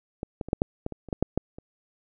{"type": "clicks", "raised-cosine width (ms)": 2, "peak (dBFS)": [-18, -17, -24, -8, -8, -16, -22, -28, -14, -8, -10, -27], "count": 12, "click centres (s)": [0.231, 0.412, 0.486, 0.531, 0.619, 0.864, 0.923, 1.087, 1.128, 1.226, 1.376, 1.585], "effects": []}